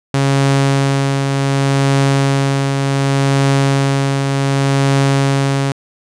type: tone with tremolo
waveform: sawtooth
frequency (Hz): 137.6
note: C#3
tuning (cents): -12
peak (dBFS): -6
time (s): 0.14-5.72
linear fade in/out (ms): 2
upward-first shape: triangle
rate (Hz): 0.67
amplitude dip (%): 40
effects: resampled to 22050 Hz

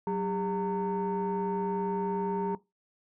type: tone cluster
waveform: sine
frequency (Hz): 187.7 / 402.5 / 915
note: F#3 / G4 / A#5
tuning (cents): +25 / +46 / -32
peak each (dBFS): -31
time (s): 0.07-2.55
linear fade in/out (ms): 2
effects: noise-tail reverb RT60 0.2 s tail -19 dB re dry + tanh soft clip ceiling -23 dBFS

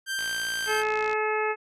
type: tone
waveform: sawtooth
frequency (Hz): 1572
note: G6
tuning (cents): +4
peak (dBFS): -24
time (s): 0.06-0.84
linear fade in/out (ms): 50
type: click train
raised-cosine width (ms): 0.2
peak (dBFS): -21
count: 55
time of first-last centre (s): 0.19-1.131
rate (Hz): 57.4
type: harmonic tone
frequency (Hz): 430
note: A4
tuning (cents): -40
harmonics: 1 / 2 / 3 / 4 / 5 / 6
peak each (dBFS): -27 / -30 / -32 / -33 / -34 / -35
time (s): 0.66-1.56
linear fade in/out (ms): 50
effects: resampled to 32000 Hz

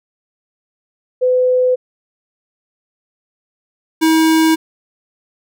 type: tone pair in turn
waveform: sine / square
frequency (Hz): 505 / 320.3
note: B4 / E4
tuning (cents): +39 / -50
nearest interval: minor sixth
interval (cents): 789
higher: first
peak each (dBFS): -10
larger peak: neither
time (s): 1.21-1.76 / 4.01-4.56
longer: neither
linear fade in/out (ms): 20
effects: none

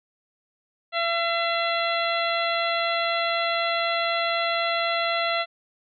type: harmonic tone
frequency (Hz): 676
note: E5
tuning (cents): +43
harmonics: 1 / 2 / 3 / 4 / 5 / 6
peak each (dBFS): -26 / -28 / -29 / -32 / -32 / -33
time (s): 0.92-5.46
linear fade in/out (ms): 50
effects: none

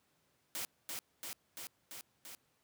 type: noise with echo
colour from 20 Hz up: white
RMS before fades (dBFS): -40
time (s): 0.55-0.65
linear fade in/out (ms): 0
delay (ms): 340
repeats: 5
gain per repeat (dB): -2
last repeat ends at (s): 2.35
effects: pink hiss -75 dBFS RMS until 2.63 s + high-pass 100 Hz 12 dB/octave

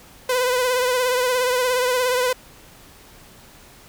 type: tone with vibrato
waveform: sawtooth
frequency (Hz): 502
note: B4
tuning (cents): +28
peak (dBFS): -14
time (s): 0.29-2.33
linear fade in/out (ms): 5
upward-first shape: triangle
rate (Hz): 17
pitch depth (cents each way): 54
effects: pink hiss -47 dBFS RMS until 3.88 s

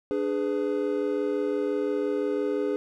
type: chord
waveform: triangle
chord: G# diminished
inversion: second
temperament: equal with one note detuned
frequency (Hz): 293.7 / 415.3 / 501.1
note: D4 / G#4 / B4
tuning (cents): 0 / 0 / +25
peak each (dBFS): -28 / -25 / -29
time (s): 0.11-2.76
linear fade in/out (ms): 0
effects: none

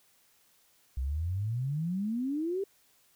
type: exponential sweep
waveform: sine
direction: up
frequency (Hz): 61.74 to 405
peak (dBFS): -29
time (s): 0.97-2.64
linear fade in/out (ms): 5
effects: white hiss -66 dBFS RMS until 3.15 s

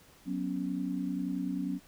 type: chord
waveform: sine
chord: F# suspended fourth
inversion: none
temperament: equal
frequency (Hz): 185 / 246.9 / 277.2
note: F#3 / B3 / C#4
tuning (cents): 0 / 0 / 0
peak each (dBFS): -35 / -37 / -34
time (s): 0.25-1.8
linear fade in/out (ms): 50
effects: pink hiss -59 dBFS RMS until 1.87 s

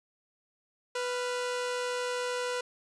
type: tone pair together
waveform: sawtooth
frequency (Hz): 494.6 / 1391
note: B4 / F6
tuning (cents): +3 / -7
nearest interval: octave + tritone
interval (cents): 1790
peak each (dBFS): -27 / -37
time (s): 0.95-2.61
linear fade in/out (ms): 5
effects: resampled to 22050 Hz

